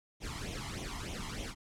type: noise with flanger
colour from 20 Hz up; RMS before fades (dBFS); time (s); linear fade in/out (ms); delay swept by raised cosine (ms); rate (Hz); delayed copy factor
pink; -40; 0.2-1.55; 50; 0.31 to 1; 3.3; +0.75
effects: low-pass 8000 Hz 12 dB/octave